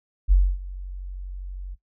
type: tone with ADSR envelope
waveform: sine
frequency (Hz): 46.25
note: F#1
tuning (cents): 0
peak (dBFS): -11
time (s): 0.28-1.76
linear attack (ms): 38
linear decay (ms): 260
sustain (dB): -20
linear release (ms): 30
effects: noise-tail reverb RT60 0.1 s tail -18 dB re dry